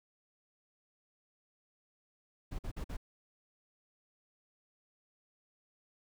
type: noise bursts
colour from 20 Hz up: brown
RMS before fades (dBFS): -39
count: 4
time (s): 2.51-2.97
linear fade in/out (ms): 10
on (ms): 79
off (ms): 48
effects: none